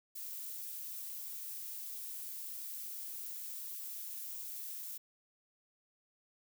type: noise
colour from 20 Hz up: violet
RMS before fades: -44 dBFS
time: 0.15-4.98 s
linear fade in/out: 10 ms
effects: none